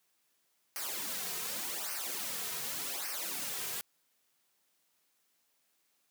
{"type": "noise with flanger", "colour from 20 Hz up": "white", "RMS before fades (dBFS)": -38, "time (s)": [0.76, 3.81], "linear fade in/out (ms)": 0, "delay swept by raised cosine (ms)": [0.27, 3.57], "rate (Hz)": 0.86, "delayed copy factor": -0.8, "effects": ["white hiss -75 dBFS RMS until 6.1 s", "high-pass 150 Hz 12 dB/octave"]}